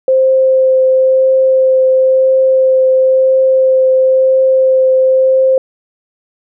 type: tone with vibrato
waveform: sine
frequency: 523.3 Hz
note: C5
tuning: in tune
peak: -6 dBFS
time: 0.08-5.58 s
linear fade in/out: 2 ms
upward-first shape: triangle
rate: 0.98 Hz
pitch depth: 9 cents each way
effects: none